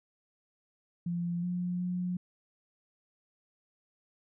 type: tone with pitch steps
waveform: sine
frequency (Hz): 172.8 / 178.1 / 179.6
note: F3 / F3 / F3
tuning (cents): -18 / +34 / +49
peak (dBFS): -30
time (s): 1.06-2.17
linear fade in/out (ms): 5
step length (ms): 370
effects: none